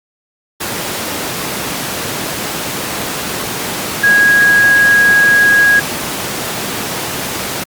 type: tone in noise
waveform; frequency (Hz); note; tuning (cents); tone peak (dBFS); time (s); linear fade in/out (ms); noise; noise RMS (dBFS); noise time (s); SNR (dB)
sine; 1650; G#6; -12; -6; 4.03-5.8; 10; pink; -19; 0.6-7.64; +10
effects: high-pass 150 Hz 12 dB/octave + Opus 48 kbps